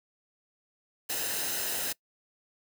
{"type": "noise with comb filter", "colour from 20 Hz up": "white", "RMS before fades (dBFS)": -32, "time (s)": [1.09, 1.93], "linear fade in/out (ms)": 10, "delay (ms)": 0.88, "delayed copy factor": -0.55, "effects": ["noise-tail reverb RT60 0.1 s tail -23 dB re dry"]}